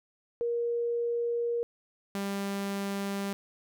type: tone pair in turn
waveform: sine / sawtooth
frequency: 472.1 / 198.49 Hz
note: A#4 / G3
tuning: +22 / +22 cents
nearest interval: octave + minor third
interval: 1500 cents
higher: first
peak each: -27 dBFS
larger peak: neither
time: 0.41-1.63 / 2.15-3.33 s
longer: first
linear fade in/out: 0 ms
effects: none